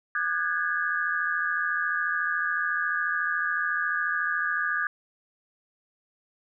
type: tone cluster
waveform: sine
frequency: 1211 / 1473 / 1646 / 1720 Hz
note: D#6 / F#6 / G#6 / A6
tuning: -47 / -8 / -16 / -40 cents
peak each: -31 / -31 / -27 / -35 dBFS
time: 0.15-4.87 s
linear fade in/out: 2 ms
effects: none